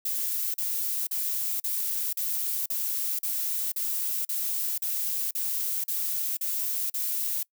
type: noise bursts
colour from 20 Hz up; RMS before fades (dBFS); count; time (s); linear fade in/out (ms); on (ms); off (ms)
violet; -29; 14; 0.05-7.43; 5; 490; 40
effects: noise-tail reverb RT60 0.1 s tail -24 dB re dry